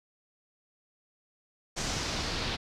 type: noise with low-pass filter sweep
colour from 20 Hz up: pink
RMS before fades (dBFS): -33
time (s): 1.76-2.57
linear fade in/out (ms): 20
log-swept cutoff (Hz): 6600 to 4000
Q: 2.1
effects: none